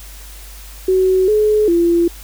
sine tone with pitch steps, 374.9 / 425.3 / 341.6 Hz, F#4 / G#4 / F4, +23 / +41 / -38 cents, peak -10 dBFS, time 0.88-2.08 s, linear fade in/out 5 ms, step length 400 ms, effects added 50 Hz sine -34 dBFS peak until 2.23 s + white hiss -39 dBFS RMS until 2.23 s

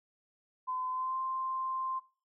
sine tone with pitch glide, 1021 to 1046.7 Hz, C6 to C6, -43 to 0 cents, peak -32 dBFS, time 0.67-2 s, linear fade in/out 20 ms, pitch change +43 cents, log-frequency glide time 0.9-1.17 s, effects noise-tail reverb RT60 0.4 s tail -20 dB re dry

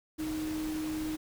sine tone in noise, 311.1 Hz, D#4, in tune, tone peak -32 dBFS, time 0.18-1.17 s, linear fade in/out 20 ms, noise pink, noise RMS -43 dBFS, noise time 0.18-1.17 s, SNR +8 dB, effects none

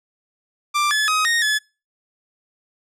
sawtooth tone with pitch steps, 1181 / 1718 / 1260 / 1858 / 1715 Hz, D6 / A6 / D#6 / A#6 / A6, +9 / -42 / +21 / -6 / -45 cents, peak -13 dBFS, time 0.74-1.59 s, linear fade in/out 20 ms, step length 170 ms, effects noise-tail reverb RT60 0.3 s tail -25 dB re dry + low-pass 10000 Hz 12 dB/octave

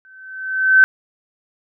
sine tone with exponential growth, 1535 Hz, G6, 37 cents flat, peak -4 dBFS, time 0.05-0.84 s, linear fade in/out 0 ms, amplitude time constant 170 ms, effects none

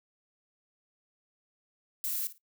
violet noise with echo, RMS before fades -33 dBFS, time 2.04-2.27 s, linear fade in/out 0 ms, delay 55 ms, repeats 2, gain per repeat -15 dB, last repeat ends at 2.38 s, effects noise-tail reverb RT60 0.1 s tail -18 dB re dry

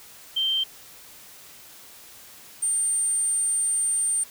sine tone pair in turn, 3136 / 8850 Hz, G7 / C#9, 0 / -4 cents, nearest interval octave + tritone, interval 1796 cents, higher second, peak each -21 dBFS, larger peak neither, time 0.36-0.64 / 2.62-4.24 s, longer second, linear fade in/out 10 ms, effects white hiss -47 dBFS RMS until 4.3 s

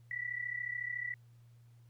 sine tone pair together, 1941.6 / 1975.5 Hz, B6 / B6, -30 / 0 cents, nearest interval unison, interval 30 cents, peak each -39 / -39 dBFS, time 0.11-1.14 s, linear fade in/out 2 ms, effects added 118 Hz sine -57 dBFS peak until 1.89 s + pink hiss -75 dBFS RMS until 1.89 s

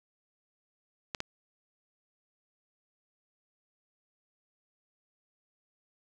clicks, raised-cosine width 0.2 ms, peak -16 dBFS, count 2, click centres 1.148 / 1.204 s, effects none

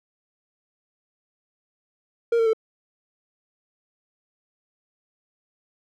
triangle tone with pitch steps, 466.2 / 454.5 / 443.1 Hz, A#4 / A#4 / A4, 0 / -44 / +12 cents, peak -15 dBFS, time 2.32-2.533 s, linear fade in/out 5 ms, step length 71 ms, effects none

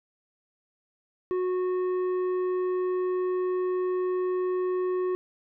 sine tone with tanh clipping, 366.4 Hz, F#4, 17 cents flat, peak -26 dBFS, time 1.31-5.15 s, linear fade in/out 0 ms, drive 8 dB, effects none

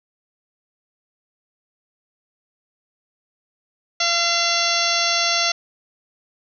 harmonic tone with a mistuned harmonic, 684 Hz, F5, 36 cents flat, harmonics 1 / 2 / 3 / 4 / 5 / 6 / 7 / 8 / 9, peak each -26 / -26 / -26 / -26 / -26 / -26 / -26 / -26 / -26 dBFS, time 4-5.52 s, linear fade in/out 5 ms, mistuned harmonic 7, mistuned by -86 cents, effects none

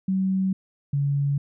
sine tone pair in turn, 190 / 141.38 Hz, F#3 / C#3, +46 / +34 cents, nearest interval perfect fourth, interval 512 cents, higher first, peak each -20 dBFS, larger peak neither, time 0.08-0.53 / 0.93-1.38 s, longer neither, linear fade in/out 5 ms, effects none

